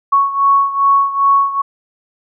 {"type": "beating tone pair", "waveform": "sine", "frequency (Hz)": [1108.7, 1111.2], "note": ["C#6", "C#6"], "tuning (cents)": [0, 4], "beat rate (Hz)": 2.5, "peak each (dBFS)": [-11, -15], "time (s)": [0.12, 1.62], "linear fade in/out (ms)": 10, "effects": []}